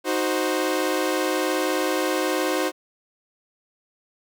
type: chord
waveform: sawtooth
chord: C diminished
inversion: first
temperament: equal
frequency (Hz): 311.1 / 370 / 523.3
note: Eb4 / Gb4 / C5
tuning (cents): 0 / 0 / 0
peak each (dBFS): -22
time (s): 0.04-2.72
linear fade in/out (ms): 50
effects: none